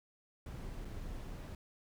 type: noise with dropouts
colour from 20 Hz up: brown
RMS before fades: -44 dBFS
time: 0.46-1.55 s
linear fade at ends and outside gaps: 2 ms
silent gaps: 0.848-0.852 s
effects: none